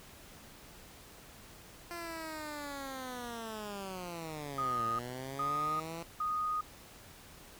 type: linear two-way sweep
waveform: 10% pulse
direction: down then up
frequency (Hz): 346.3 to 113.7 to 169.2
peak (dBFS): -32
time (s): 1.91-6.03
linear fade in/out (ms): 0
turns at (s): 4.86
type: tone bursts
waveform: sine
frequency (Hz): 1240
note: D#6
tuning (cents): -6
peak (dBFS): -31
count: 3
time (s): 4.58-6.61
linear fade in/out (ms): 5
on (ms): 410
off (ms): 400
effects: pink hiss -54 dBFS RMS until 7.59 s